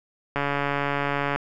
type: click train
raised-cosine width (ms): 0.5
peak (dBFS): -10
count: 143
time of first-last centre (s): 0.36-1.36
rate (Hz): 142
effects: none